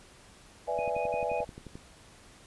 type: chord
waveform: sine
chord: E dominant seventh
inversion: second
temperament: equal with one note detuned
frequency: 493.9 / 587.3 / 662.3 / 830.6 Hz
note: B4 / D5 / E5 / G#5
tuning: 0 / 0 / +8 / 0 cents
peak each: -34 dBFS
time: 0.67-1.45 s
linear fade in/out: 20 ms
type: tone bursts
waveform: sine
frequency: 2489 Hz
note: D#7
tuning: in tune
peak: -40 dBFS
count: 4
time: 0.78-1.41 s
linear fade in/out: 10 ms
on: 120 ms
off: 50 ms
type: click train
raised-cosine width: 3 ms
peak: -30 dBFS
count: 12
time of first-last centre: 0.79-1.755 s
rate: 11.4 Hz
effects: pink hiss -55 dBFS RMS until 2.46 s + resampled to 24000 Hz